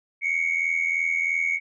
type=tone pair together; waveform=sine; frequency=2177 / 2260 Hz; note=C#7 / C#7; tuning=-32 / +33 cents; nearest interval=minor second; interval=65 cents; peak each=-23 dBFS; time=0.21-1.6 s; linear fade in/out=50 ms; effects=tanh soft clip ceiling -17 dBFS